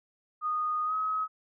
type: tone with pitch glide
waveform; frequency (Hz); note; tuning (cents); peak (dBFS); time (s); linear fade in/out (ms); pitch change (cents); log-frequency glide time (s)
sine; 1235 to 1274.1; D#6 to D#6; -13 to +41; -27; 0.41-1.28; 50; +54; 0.85-0.94
effects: none